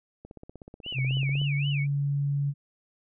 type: click train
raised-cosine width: 2 ms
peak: -30 dBFS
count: 20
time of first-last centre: 0.25-1.416 s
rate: 16.3 Hz
type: tone with vibrato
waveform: sine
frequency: 2577 Hz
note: E7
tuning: 40 cents flat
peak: -32 dBFS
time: 0.83-1.87 s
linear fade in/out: 50 ms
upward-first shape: sine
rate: 3.8 Hz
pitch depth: 270 cents each way
type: tone with pitch glide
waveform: sine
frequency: 130.81 to 141.83 Hz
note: C3 to C#3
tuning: 0 to +40 cents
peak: -24 dBFS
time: 0.94-2.54 s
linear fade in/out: 50 ms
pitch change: +140 cents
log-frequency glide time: 1.09-1.41 s
effects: none